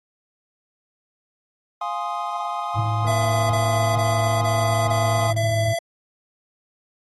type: chord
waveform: triangle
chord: F minor seventh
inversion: none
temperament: equal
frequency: 698.5 / 830.6 / 1046.5 / 1244.5 Hz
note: F5 / Ab5 / C6 / Eb6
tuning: 0 / 0 / 0 / 0 cents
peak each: -28 dBFS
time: 1.81-5.31 s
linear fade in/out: 5 ms
type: tone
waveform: triangle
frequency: 108.8 Hz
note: A2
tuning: 19 cents flat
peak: -19 dBFS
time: 2.75-5.74 s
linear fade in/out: 20 ms
type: click train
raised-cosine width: 1 ms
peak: -25 dBFS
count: 529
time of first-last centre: 3.05-5.268 s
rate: 238 Hz
type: tone bursts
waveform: square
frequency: 670 Hz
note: E5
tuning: 28 cents sharp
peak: -23 dBFS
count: 6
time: 3.07-5.79 s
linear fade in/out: 10 ms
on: 430 ms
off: 28 ms
effects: AAC 32 kbps